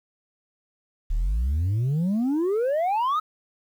sine exponential sweep, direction up, 34.97 to 1300 Hz, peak -18 dBFS, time 1.1-3.2 s, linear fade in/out 10 ms, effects tanh soft clip ceiling -20 dBFS + 9-bit

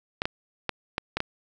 clicks, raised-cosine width 0.3 ms, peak -10 dBFS, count 6, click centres 0.219 / 0.255 / 0.693 / 0.981 / 1.17 / 1.204 s, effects none

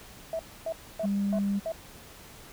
sine tone bursts, 652 Hz, E5, 19 cents flat, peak -28 dBFS, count 5, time 0.33-1.72 s, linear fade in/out 2 ms, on 62 ms, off 270 ms
sine tone, 200 Hz, G3, 35 cents sharp, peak -24 dBFS, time 1.03-1.6 s, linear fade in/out 20 ms
effects tanh soft clip ceiling -20 dBFS + pink hiss -49 dBFS RMS until 2.52 s

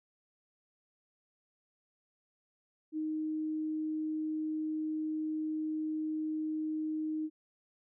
sine tone, 311.1 Hz, D#4, in tune, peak -32 dBFS, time 2.92-7.3 s, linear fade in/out 50 ms, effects none

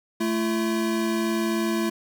square tone pair together, 220 / 338.9 Hz, A3 / E4, 0 / +48 cents, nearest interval perfect fifth, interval 748 cents, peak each -26 dBFS, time 0.2-1.9 s, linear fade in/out 10 ms, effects none

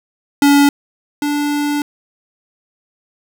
square tone pair in turn, 284.6 / 291.8 Hz, C#4 / D4, +46 / -11 cents, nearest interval unison, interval 43 cents, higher second, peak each -8 / -16 dBFS, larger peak first, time 0.42-0.69 / 1.22-1.82 s, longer second, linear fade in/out 2 ms, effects none

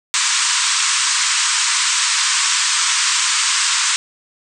white band-pass noise, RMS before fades -17 dBFS, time 0.14-3.96 s, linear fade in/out 0 ms, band 940 to 8600 Hz, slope 96 dB/octave, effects none

